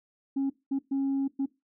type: tone bursts at uneven times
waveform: sine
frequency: 273.1 Hz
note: C#4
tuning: 26 cents flat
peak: -23 dBFS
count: 4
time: 0.36-0.5 / 0.71-0.79 / 0.91-1.28 / 1.39-1.46 s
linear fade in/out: 10 ms
effects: noise-tail reverb RT60 0.2 s tail -18 dB re dry + tanh soft clip ceiling -23 dBFS